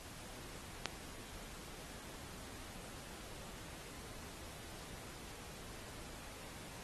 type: click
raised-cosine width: 0.2 ms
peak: -16 dBFS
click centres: 0.857 s
effects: pink hiss -52 dBFS RMS until 6.83 s + AAC 32 kbps